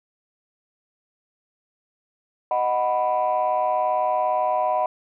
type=chord; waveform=sine; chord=B major; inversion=first; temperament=equal; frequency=622.3 / 740 / 987.8 Hz; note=D#5 / F#5 / B5; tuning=0 / 0 / 0 cents; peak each=-23 / -22 / -23 dBFS; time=2.51-4.86 s; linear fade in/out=2 ms; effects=tanh soft clip ceiling -13 dBFS